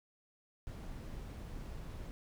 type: noise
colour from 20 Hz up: brown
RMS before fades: -45 dBFS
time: 0.67-2.11 s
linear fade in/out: 0 ms
effects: none